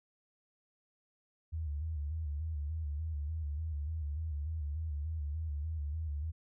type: tone with vibrato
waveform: sine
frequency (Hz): 76.5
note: D#2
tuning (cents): -29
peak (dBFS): -34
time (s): 1.52-6.32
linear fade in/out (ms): 20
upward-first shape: square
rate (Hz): 3.4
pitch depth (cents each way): 83
effects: none